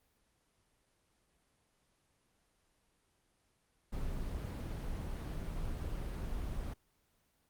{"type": "noise", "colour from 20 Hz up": "brown", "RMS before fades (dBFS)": -39, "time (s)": [3.92, 6.74], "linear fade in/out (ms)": 10, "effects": ["pink hiss -75 dBFS RMS until 7.49 s", "Opus 24 kbps"]}